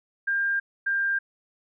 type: tone pair in turn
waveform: sine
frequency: 1600 / 1594.3 Hz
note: G6 / G6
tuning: +35 / +29 cents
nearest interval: unison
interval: 6 cents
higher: first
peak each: -22 dBFS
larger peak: neither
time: 0.27-0.6 / 0.86-1.19 s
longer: neither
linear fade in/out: 10 ms
effects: none